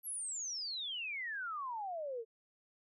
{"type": "exponential sweep", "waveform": "sine", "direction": "down", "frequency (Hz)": [11840, 436.4], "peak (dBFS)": -38, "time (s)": [0.03, 2.25], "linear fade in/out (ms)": 50, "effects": []}